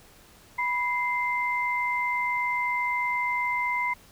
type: tone pair together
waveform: sine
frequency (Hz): 983 / 2082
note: B5 / C7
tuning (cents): -8 / -9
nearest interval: octave + minor second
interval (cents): 1299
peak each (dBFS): -27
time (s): 0.58-3.94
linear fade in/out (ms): 10
effects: pink hiss -54 dBFS RMS until 4.11 s